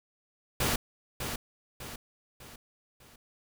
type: noise with echo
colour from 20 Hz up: pink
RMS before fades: -28 dBFS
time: 0.6-0.76 s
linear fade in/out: 5 ms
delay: 600 ms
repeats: 4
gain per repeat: -7 dB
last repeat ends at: 3.16 s
effects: none